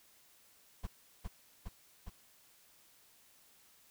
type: noise with echo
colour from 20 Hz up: brown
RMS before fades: -39 dBFS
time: 0.83-0.87 s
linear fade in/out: 10 ms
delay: 410 ms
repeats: 3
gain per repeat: -2 dB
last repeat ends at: 2.1 s
effects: white hiss -65 dBFS RMS until 3.9 s